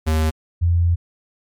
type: tone pair in turn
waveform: square / sine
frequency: 78.7 / 85.82 Hz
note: D#2 / F2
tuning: +20 / -30 cents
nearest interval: minor second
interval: 150 cents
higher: second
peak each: -16 / -13 dBFS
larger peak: second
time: 0.06-0.31 / 0.61-0.96 s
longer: second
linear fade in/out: 20 ms
effects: MP3 96 kbps